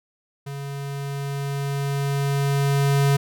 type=tone with level ramp; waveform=square; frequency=140 Hz; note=C#3; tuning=18 cents sharp; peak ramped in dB=-31 to -16 dBFS; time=0.46-3.17 s; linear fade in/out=10 ms; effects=none